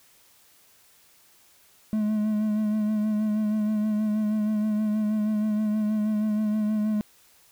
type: tone with vibrato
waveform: triangle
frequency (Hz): 213.2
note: G#3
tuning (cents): +46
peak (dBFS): -20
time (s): 1.93-7.01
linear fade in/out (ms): 0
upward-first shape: sine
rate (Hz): 6.3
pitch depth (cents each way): 29
effects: white hiss -58 dBFS RMS until 7.51 s